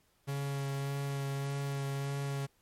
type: tone with vibrato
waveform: 45% pulse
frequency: 139.1 Hz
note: C#3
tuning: 6 cents sharp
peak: -33 dBFS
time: 0.27-2.47 s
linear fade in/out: 20 ms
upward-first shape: sine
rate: 1.7 Hz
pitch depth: 12 cents each way
effects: pink hiss -71 dBFS RMS until 2.61 s + MP3 64 kbps